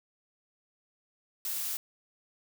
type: noise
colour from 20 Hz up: blue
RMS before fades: -34 dBFS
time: 1.45-1.77 s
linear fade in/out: 2 ms
effects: none